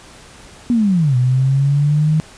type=linear two-way sweep; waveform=sine; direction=down then up; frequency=246.9 to 123.4 to 157.4 Hz; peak=-11 dBFS; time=0.7-2.2 s; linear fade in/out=0 ms; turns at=1.16 s; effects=pink hiss -41 dBFS RMS until 2.37 s + resampled to 22050 Hz